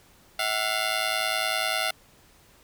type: ring-modulated tone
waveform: 10% pulse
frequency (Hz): 700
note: F5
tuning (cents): +4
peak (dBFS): -13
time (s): 0.39-1.91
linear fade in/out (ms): 5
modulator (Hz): 55
effects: pink hiss -57 dBFS RMS until 2.63 s